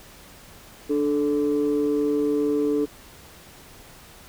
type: tone pair together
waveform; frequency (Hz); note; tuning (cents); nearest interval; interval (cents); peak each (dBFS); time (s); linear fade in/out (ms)
sine; 293.7 / 436.3; D4 / A4; 0 / -15; perfect fifth; 685; -21; 0.89-2.86; 20
effects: tanh soft clip ceiling -15 dBFS + pink hiss -47 dBFS RMS until 4.28 s